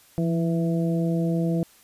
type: harmonic tone with a mistuned harmonic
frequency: 165.6 Hz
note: E3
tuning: 8 cents sharp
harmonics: 1 / 2 / 3 / 4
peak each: -22 / -28 / -32 / -34 dBFS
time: 0.18-1.63 s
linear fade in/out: 0 ms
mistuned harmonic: 1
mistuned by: +34 cents
effects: white hiss -55 dBFS RMS until 1.83 s + resampled to 32000 Hz